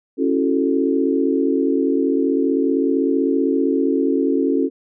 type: chord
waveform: sine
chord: F# minor seventh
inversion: second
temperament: equal with one note detuned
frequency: 274.2 / 329.6 / 370 / 440 Hz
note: C#4 / E4 / F#4 / A4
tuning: -19 / 0 / 0 / 0 cents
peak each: -18 / -23 / -22 / -22 dBFS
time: 0.17-4.7 s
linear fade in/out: 50 ms
effects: none